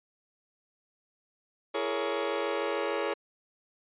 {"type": "chord", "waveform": "sawtooth", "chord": "A# half-diminished seventh", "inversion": "second", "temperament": "just", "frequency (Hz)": [335.6, 419.5, 466.2, 559.4], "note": ["E4", "G#4", "A#4", "C#5"], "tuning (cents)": [31, 17, 0, 16], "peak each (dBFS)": [-33, -29, -31, -29], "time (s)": [1.74, 3.14], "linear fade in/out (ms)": 10, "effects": ["resampled to 8000 Hz"]}